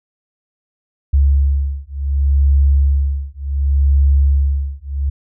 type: beating tone pair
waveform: sine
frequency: 69.3 / 69.98 Hz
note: C#2 / C#2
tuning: 0 / +17 cents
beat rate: 0.68 Hz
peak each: -14 dBFS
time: 1.13-5.1 s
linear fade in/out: 10 ms
effects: none